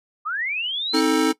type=linear sweep; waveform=sine; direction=up; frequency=1168 to 4435 Hz; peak=-23 dBFS; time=0.25-1.01 s; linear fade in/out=20 ms
type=chord; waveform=square; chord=A diminished; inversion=first; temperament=just; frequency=264 / 316.8 / 440 Hz; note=C4 / Eb4 / A4; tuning=+16 / +31 / 0 cents; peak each=-23 / -20 / -23 dBFS; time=0.93-1.33 s; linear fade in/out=20 ms
effects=noise-tail reverb RT60 0.1 s tail -18 dB re dry + low-pass 11000 Hz 12 dB/octave